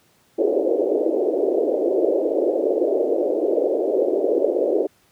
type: band-pass noise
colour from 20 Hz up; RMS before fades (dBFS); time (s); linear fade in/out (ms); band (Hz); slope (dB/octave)
pink; -20; 0.38-4.87; 10; 330 to 590; 48
effects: pink hiss -59 dBFS RMS until 5.11 s + high-pass 100 Hz 12 dB/octave